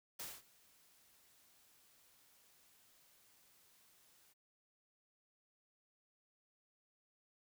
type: noise with ADSR envelope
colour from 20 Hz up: white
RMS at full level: -45 dBFS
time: 0.19-4.34 s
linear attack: 9 ms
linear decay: 220 ms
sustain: -24 dB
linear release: 22 ms
effects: none